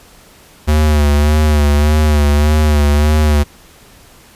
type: tone with vibrato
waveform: square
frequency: 74.7 Hz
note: D2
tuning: 30 cents sharp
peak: -9 dBFS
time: 0.67-3.44 s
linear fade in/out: 20 ms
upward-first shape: sine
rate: 1.7 Hz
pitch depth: 49 cents each way
effects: pink hiss -43 dBFS RMS until 4.35 s + resampled to 32000 Hz